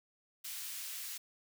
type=high-pass noise; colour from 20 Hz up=white; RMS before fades=-43 dBFS; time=0.44-1.18 s; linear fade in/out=10 ms; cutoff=1900 Hz; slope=12 dB/octave; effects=none